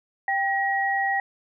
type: tone pair together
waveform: sine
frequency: 787 / 1901.2 Hz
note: G5 / A#6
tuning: +7 / +34 cents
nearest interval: octave + minor third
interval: 1527 cents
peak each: -24 / -24 dBFS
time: 0.28-1.2 s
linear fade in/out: 2 ms
effects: none